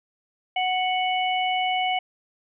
harmonic tone, 740 Hz, F#5, in tune, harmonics 1 / 3 / 4, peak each -23 / -28 / -29 dBFS, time 0.56-1.99 s, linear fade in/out 5 ms, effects none

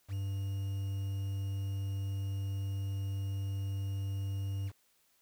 triangle tone with quantisation, 98.1 Hz, G2, 2 cents sharp, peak -31 dBFS, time 0.08-4.72 s, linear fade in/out 50 ms, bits 9, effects white hiss -71 dBFS RMS until 5.21 s

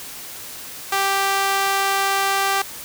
sawtooth tone with high-pass filter, 392 Hz, G4, in tune, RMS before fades -20 dBFS, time 0.92-2.62 s, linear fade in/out 5 ms, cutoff 900 Hz, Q 1.2, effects white hiss -35 dBFS RMS until 2.84 s

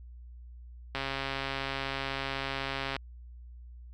click train, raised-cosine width 0.3 ms, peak -17 dBFS, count 275, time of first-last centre 0.95-2.965 s, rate 136 Hz, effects added 60 Hz sine -45 dBFS peak until 3.93 s

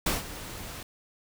pink noise with ADSR envelope, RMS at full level -25 dBFS, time 0.06-0.83 s, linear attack 5 ms, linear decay 160 ms, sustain -15 dB, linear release 4 ms, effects none

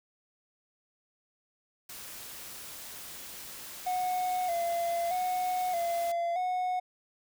white noise, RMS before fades -44 dBFS, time 1.89-6.12 s, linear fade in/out 5 ms
triangle tone with vibrato, 708 Hz, F5, 23 cents sharp, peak -26 dBFS, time 3.86-6.8 s, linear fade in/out 10 ms, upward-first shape square, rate 0.8 Hz, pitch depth 58 cents each way
effects none

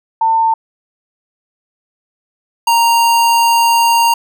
sine / square tone pair in turn, 899 / 930.7 Hz, A5 / A#5, +37 / -3 cents, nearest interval minor second, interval 60 cents, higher second, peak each -9 dBFS, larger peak neither, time 0.21-0.54 / 2.67-4.14 s, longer second, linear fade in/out 5 ms, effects none

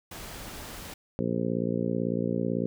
pink noise, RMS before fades -41 dBFS, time 0.11-0.94 s, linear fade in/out 5 ms
harmonic tone, 58 Hz, A#1, 8 cents flat, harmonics 2 / 3 / 4 / 5 / 6 / 7 / 8 / 9, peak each -36 / -31 / -31 / -35 / -37 / -35 / -36 / -36 dBFS, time 1.19-2.66 s, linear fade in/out 0 ms
effects none

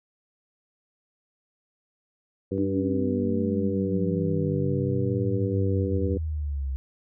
harmonic tone, 97 Hz, G2, 18 cents flat, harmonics 1 / 2 / 3 / 4 / 5, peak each -31 / -31 / -31 / -31 / -31 dBFS, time 2.51-6.18 s, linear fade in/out 10 ms
sine exponential sweep, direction down, 304.2 to 65.41 Hz, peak -26 dBFS, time 2.58-6.76 s, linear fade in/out 0 ms
effects none

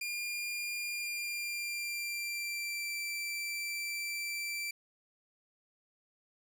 sawtooth tone with pitch glide, 2408 to 2341 Hz, D7 to D7, +43 to -6 cents, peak -32 dBFS, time 0.01-4.71 s, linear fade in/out 5 ms, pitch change -49 cents, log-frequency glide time 0.87-3 s, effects none

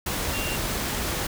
sine tone in noise, 2769 Hz, F7, 15 cents flat, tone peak -32 dBFS, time 0.33-0.56 s, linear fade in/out 5 ms, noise pink, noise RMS -28 dBFS, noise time 0.06-1.27 s, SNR -7 dB, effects none

